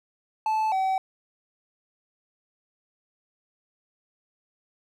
triangle tone pair in turn, 872 / 762.6 Hz, A5 / G5, -16 / -48 cents, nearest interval major second, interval 232 cents, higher first, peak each -20 dBFS, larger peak neither, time 0.46-0.72 / 0.72-0.98 s, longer neither, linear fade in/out 2 ms, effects none

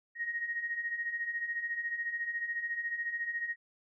sine beating tone pair, 1864.7 / 1878.7 Hz, A#6 / A#6, 0 / +13 cents, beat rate 14 Hz, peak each -40 / -34 dBFS, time 0.15-3.56 s, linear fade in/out 50 ms, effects none

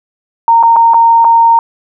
sine tone with dropouts, 922 Hz, A#5, 19 cents flat, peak -3 dBFS, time 0.48-1.59 s, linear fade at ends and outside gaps 1 ms, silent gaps 0.628-0.634 / 0.761-0.765 / 0.936-0.943 / 1.245-1.249 s, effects none

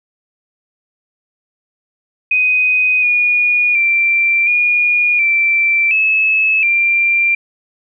sine tone with pitch steps, 2502 / 2446 / 2355 / 2437 / 2342 / 2595 / 2372 Hz, D#7 / D#7 / D7 / D#7 / D7 / E7 / D7, +9 / -30 / +4 / -37 / -5 / -28 / +17 cents, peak -10 dBFS, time 2.31-7.35 s, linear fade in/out 5 ms, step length 720 ms, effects none

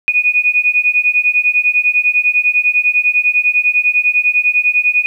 sine beating tone pair, 2470 / 2480 Hz, D#7 / D#7, -13 / -6 cents, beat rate 10 Hz, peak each -13 dBFS, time 0.08-5.06 s, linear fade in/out 0 ms, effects 8-bit

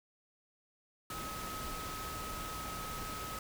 sine tone in noise, 1277 Hz, D#6, 45 cents sharp, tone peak -43 dBFS, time 1.1-3.39 s, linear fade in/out 2 ms, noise pink, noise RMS -43 dBFS, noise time 1.1-3.39 s, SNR -3 dB, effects none

